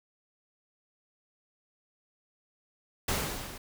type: noise with level ramp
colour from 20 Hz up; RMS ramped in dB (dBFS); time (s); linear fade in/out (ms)
pink; -28 to -45; 3.08-3.58; 5
effects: none